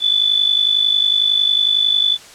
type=tone with amplitude modulation; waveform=sine; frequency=3481 Hz; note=A7; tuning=19 cents flat; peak=-9 dBFS; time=0-2.18 s; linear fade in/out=50 ms; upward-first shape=sine; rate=51 Hz; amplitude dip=70%; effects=white hiss -40 dBFS RMS until 2.34 s + low-pass 8000 Hz 12 dB/octave